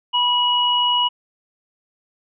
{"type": "tone pair together", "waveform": "sine", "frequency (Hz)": [977, 2912], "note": ["B5", "F#7"], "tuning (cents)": [-19, -28], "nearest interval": "octave + perfect fifth", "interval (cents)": 1891, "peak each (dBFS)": [-19, -17], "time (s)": [0.13, 1.09], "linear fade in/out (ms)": 20, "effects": []}